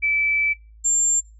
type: tone pair in turn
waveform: sine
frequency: 2313 / 7343 Hz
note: D7 / A#8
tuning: -27 / -27 cents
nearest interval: octave + minor sixth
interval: 2000 cents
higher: second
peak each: -17 dBFS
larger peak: neither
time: 0.02-0.54 / 0.84-1.21 s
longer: first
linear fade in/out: 20 ms
effects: noise-tail reverb RT60 0.3 s tail -24 dB re dry + added 54 Hz sine -44 dBFS peak until 1.39 s